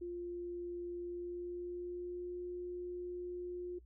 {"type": "tone with pitch glide", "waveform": "sine", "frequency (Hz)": [349.8, 355.5], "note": ["F4", "F4"], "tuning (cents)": [3, 31], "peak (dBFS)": -39, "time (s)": [0.01, 3.79], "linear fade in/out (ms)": 10, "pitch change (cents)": 28, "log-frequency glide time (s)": [1.01, 2.4], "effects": ["noise-tail reverb RT60 0.1 s tail -17 dB re dry", "added 60 Hz sine -57 dBFS peak until 3.85 s"]}